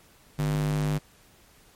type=tone with high-pass filter; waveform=square; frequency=50.3 Hz; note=G1; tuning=45 cents sharp; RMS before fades=-26 dBFS; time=0.38-0.99 s; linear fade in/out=20 ms; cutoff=120 Hz; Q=4.2; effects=pink hiss -57 dBFS RMS until 1.75 s + MP3 64 kbps